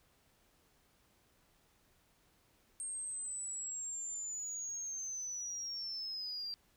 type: linear sweep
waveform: sine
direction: down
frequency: 8570 to 4699 Hz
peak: -38 dBFS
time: 2.8-6.54 s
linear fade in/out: 0 ms
effects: tanh soft clip ceiling -34 dBFS + pink hiss -71 dBFS RMS until 6.76 s